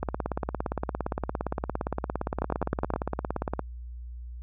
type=two click trains; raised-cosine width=1 ms; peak=-14 / -12 dBFS; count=63 / 6; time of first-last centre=0.03-3.593 / 2.42-2.938 s; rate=17.4 / 9.66 Hz; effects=added 60 Hz sine -37 dBFS peak until 4.42 s